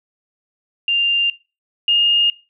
sine tone pair in turn, 2794 / 2836 Hz, F7 / F7, 0 / +26 cents, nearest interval unison, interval 26 cents, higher second, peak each -14 / -12 dBFS, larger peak second, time 0.88-1.3 / 1.88-2.3 s, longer neither, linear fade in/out 2 ms, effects noise-tail reverb RT60 0.3 s tail -20 dB re dry

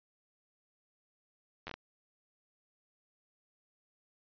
slowing click train, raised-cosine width 0.3 ms, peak -25 dBFS, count 5, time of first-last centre 1.67-1.74 s, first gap 10 ms, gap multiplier 1.39, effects resampled to 11025 Hz

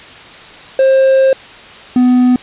triangle tone pair in turn, 532 / 249.7 Hz, C5 / B3, +29 / +19 cents, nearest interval octave + minor second, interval 1310 cents, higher first, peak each -4 dBFS, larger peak neither, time 0.79-1.33 / 1.96-2.36 s, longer first, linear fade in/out 2 ms, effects white hiss -34 dBFS RMS until 2.42 s + resampled to 8000 Hz

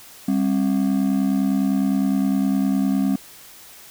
triangle ring-modulated tone, 232.8 Hz, A#3, 2 cents flat, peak -12 dBFS, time 0.28-3.16 s, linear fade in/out 5 ms, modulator 34.9 Hz, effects white hiss -44 dBFS RMS until 3.9 s

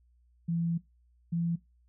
sine tone pair in turn, 168.3 / 169.18 Hz, E3 / E3, +36 / +45 cents, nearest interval unison, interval 9 cents, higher second, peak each -27 dBFS, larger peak neither, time 0.48-0.78 / 1.32-1.56 s, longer first, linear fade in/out 10 ms, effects noise-tail reverb RT60 0.2 s tail -19 dB re dry + added 60 Hz sine -62 dBFS peak until 1.88 s

